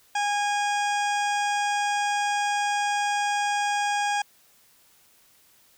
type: harmonic tone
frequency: 820 Hz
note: G#5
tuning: 22 cents flat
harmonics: 1 / 2 / 3 / 4 / 6 / 7 / 8 / 9 / 10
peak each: -24 / -30 / -34 / -36 / -40 / -41 / -42 / -43 / -44 dBFS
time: 0.15-4.22 s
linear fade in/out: 5 ms
effects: white hiss -59 dBFS RMS until 5.77 s

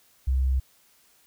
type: tone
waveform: sine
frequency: 65.41 Hz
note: C2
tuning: in tune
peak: -20 dBFS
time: 0.27-0.6 s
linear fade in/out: 10 ms
effects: white hiss -61 dBFS RMS until 1.26 s

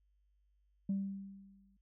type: tone with exponential decay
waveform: sine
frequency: 196 Hz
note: G3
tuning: in tune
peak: -29 dBFS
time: 0.89-1.77 s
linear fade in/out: 5 ms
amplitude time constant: 190 ms
effects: tanh soft clip ceiling -28 dBFS + added 50 Hz sine -70 dBFS peak until 1.81 s

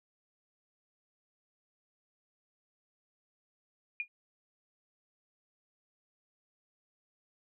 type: tone with exponential decay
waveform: sine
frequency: 2430 Hz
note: D#7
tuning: 42 cents flat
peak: -28 dBFS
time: 4-4.08 s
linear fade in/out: 1 ms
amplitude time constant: 16 ms
effects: none

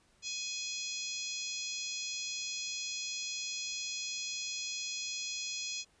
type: harmonic tone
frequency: 837 Hz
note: G#5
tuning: 13 cents sharp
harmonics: 3 / 4 / 5 / 6 / 7 / 8 / 9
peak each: -43 / -44 / -43 / -44 / -45 / -43 / -53 dBFS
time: 0.22-5.85 s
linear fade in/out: 50 ms
effects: pink hiss -68 dBFS RMS until 6 s + resampled to 22050 Hz

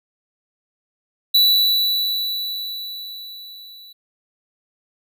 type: tone with level ramp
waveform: square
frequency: 3951 Hz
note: B7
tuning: in tune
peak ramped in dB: -11 to -41 dBFS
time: 1.34-3.93 s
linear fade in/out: 10 ms
effects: none

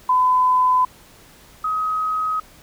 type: tone pair in turn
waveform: sine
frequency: 1010 / 1265.3 Hz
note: B5 / D#6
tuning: +39 / +29 cents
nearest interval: major third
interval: 390 cents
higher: second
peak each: -13 / -19 dBFS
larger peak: first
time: 0.09-0.85 / 1.64-2.4 s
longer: neither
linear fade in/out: 5 ms
effects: pink hiss -48 dBFS RMS until 2.62 s

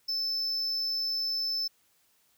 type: tone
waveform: triangle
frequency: 5270 Hz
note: E8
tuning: 1 cent flat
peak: -27 dBFS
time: 0.08-1.68 s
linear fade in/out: 10 ms
effects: white hiss -68 dBFS RMS until 2.37 s

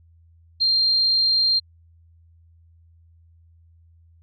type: tone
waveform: sine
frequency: 4186 Hz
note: C8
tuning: in tune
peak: -16 dBFS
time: 0.6-1.6 s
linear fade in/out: 20 ms
effects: added 83 Hz sine -51 dBFS peak until 4.22 s

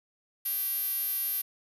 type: tone with band-pass filter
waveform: 5% pulse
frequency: 392 Hz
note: G4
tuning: in tune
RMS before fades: -31 dBFS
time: 0.45-1.42 s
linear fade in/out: 10 ms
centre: 12000 Hz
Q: 8.5
effects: none

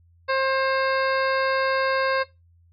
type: harmonic tone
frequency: 532 Hz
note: C5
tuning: 29 cents sharp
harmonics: 1 / 2 / 3 / 4 / 5 / 7 / 8 / 9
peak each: -23 / -25 / -27 / -33 / -35 / -38 / -38 / -39 dBFS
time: 0.28-2.24 s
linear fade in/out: 20 ms
effects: noise-tail reverb RT60 0.2 s tail -18 dB re dry + added 85 Hz sine -54 dBFS peak until 2.72 s

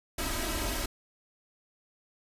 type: noise with comb filter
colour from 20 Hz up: pink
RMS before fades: -32 dBFS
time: 0.18-0.86 s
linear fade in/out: 5 ms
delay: 3.1 ms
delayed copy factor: +1
effects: resampled to 32000 Hz

